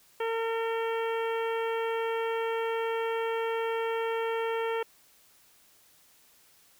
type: harmonic tone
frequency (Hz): 454.7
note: A#4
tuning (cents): -43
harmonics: 1 / 2 / 3 / 4 / 5 / 6 / 7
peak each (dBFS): -29 / -35 / -39 / -41 / -43 / -45 / -46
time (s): 0.2-4.83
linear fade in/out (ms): 5
effects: white hiss -61 dBFS RMS until 6.79 s